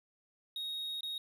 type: tone with dropouts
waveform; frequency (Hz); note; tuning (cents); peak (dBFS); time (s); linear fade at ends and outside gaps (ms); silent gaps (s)
triangle; 3754; A#7; +11; -35; 0.56-1.18; 2; 1.008-1.031
effects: none